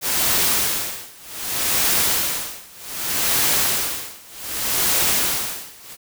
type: noise with tremolo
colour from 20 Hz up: white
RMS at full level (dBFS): -18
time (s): 0.01-5.97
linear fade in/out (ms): 50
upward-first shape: sine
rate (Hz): 0.65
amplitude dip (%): 95
effects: none